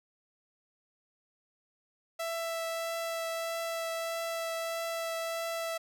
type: tone with vibrato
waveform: sawtooth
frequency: 662 Hz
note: E5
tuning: 7 cents sharp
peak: -29 dBFS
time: 2.19-5.78 s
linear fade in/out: 10 ms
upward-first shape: triangle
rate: 1.6 Hz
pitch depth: 10 cents each way
effects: none